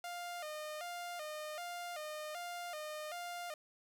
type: tone with vibrato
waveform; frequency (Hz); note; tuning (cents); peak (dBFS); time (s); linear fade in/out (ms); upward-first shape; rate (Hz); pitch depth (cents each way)
sawtooth; 654; E5; -14; -38; 0.04-3.54; 2; square; 1.3; 120
effects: none